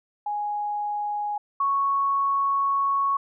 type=tone pair in turn; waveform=sine; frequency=830 / 1107.9 Hz; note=G#5 / C#6; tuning=-1 / -1 cents; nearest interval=perfect fourth; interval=500 cents; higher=second; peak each=-25 / -20 dBFS; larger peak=second; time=0.26-1.38 / 1.6-3.17 s; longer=second; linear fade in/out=5 ms; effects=none